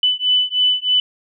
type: beating tone pair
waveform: sine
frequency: 2995 / 2998.2 Hz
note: F#7 / F#7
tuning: +20 / +22 cents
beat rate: 3.2 Hz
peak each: -17 dBFS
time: 0.03-1 s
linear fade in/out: 2 ms
effects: none